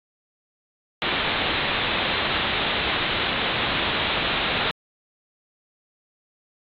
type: low-pass noise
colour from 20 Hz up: white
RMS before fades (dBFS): -24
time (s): 1.02-4.71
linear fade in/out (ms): 0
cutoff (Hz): 3900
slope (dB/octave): 96
effects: AAC 48 kbps